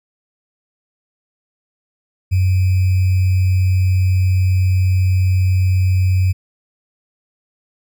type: tone with sample-and-hold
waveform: sine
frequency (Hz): 92.8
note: F#2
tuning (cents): +6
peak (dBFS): -11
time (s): 2.31-6.33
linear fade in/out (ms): 20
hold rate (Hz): 2450
effects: none